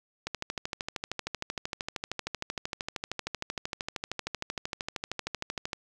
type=click train; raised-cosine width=0.2 ms; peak=-15 dBFS; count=72; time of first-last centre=0.27-5.732 s; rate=13 Hz; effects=none